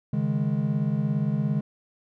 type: chord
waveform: triangle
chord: C# suspended second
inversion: none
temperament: just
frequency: 138.59 / 155.92 / 207.9 Hz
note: C#3 / D#3 / G#3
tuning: 0 / +4 / +2 cents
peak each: -25 dBFS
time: 0.13-1.61 s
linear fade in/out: 5 ms
effects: none

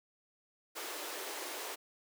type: high-pass noise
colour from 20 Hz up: pink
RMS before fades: -42 dBFS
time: 0.75-1.76 s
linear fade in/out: 20 ms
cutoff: 320 Hz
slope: 48 dB/octave
effects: none

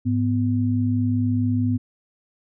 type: tone pair together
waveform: sine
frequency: 104.8 / 249.3 Hz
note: G#2 / B3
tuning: +16 / +16 cents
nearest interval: octave + minor third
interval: 1500 cents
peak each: -21 dBFS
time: 0.05-1.78 s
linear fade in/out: 20 ms
effects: none

